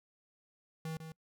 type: tone with echo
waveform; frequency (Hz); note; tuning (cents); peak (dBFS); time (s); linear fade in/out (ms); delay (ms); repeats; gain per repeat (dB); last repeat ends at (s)
square; 160.1; D#3; +50; -38; 0.85-0.97; 2; 150; 1; -7; 1.12
effects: noise-tail reverb RT60 0.1 s tail -25 dB re dry